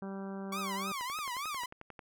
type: harmonic tone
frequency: 194.8 Hz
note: G3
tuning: 11 cents flat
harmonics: 1 / 2 / 3 / 4 / 5 / 6 / 7 / 8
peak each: -39 / -45 / -49 / -51 / -53 / -55 / -56 / -57 dBFS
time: 0.02-0.92 s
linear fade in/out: 2 ms
type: tone with vibrato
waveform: sawtooth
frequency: 1108.7 Hz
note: C#6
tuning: in tune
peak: -32 dBFS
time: 0.52-1.66 s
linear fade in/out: 5 ms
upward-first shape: triangle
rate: 3.4 Hz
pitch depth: 270 cents each way
type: click train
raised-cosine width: 0.5 ms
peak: -31 dBFS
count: 12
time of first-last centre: 1.01-1.992 s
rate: 11.2 Hz
effects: none